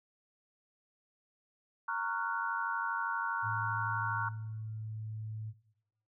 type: chord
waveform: sine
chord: Gb major seventh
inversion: first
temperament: just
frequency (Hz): 925 / 1110 / 1387.5 / 1480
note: Bb5 / Db6 / F6 / Gb6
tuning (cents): -14 / +2 / -12 / 0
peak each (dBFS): -38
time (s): 1.88-4.29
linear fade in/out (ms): 5
type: tone with pitch glide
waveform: sine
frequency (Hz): 110.2 to 108.93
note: A2 to A2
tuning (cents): +3 to -17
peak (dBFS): -37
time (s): 3.42-5.54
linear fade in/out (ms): 50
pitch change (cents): -20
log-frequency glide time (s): 3.92-5.08
effects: noise-tail reverb RT60 1.0 s tail -20 dB re dry